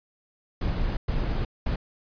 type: noise bursts at uneven times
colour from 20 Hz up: brown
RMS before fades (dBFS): -26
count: 3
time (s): 0.61-0.97 / 1.08-1.45 / 1.66-1.76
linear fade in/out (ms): 5
effects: resampled to 11025 Hz